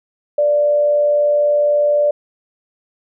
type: tone with frequency modulation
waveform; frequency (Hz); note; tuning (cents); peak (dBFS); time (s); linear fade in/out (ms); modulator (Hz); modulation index
sine; 587.3; D5; 0; -11; 0.38-2.11; 5; 100; 0.22
effects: none